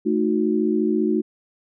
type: chord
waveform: sine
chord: D# diminished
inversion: second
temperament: equal with one note detuned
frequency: 220 / 311.1 / 365.7 Hz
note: A3 / D#4 / F#4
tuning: 0 / 0 / -20 cents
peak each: -22 dBFS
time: 0.05-1.22 s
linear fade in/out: 20 ms
effects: none